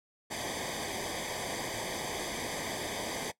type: noise with comb filter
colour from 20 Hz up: pink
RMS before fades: -36 dBFS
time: 0.3-3.32 s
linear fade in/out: 20 ms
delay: 0.73 ms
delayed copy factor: -0.9
effects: noise-tail reverb RT60 0.1 s tail -19 dB re dry + low-pass 10000 Hz 12 dB/octave